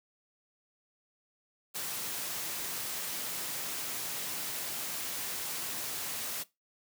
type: high-pass noise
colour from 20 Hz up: white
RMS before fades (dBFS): -37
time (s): 1.74-6.44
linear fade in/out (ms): 20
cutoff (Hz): 100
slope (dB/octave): 24
effects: noise-tail reverb RT60 0.2 s tail -19 dB re dry